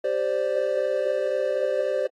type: chord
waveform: triangle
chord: G suspended fourth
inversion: none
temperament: equal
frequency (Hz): 392 / 523.3 / 587.3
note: G4 / C5 / D5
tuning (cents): 0 / 0 / 0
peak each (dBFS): -28 / -23 / -24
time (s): 0.04-2.07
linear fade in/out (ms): 5
effects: AAC 32 kbps